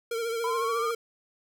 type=tone with vibrato; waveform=square; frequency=460 Hz; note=A#4; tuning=23 cents flat; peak=-29 dBFS; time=0.11-0.95 s; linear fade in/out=5 ms; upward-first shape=triangle; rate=14 Hz; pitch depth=52 cents each way
type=linear sweep; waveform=sine; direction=up; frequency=987 to 1239 Hz; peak=-28 dBFS; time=0.44-0.91 s; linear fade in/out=2 ms
effects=none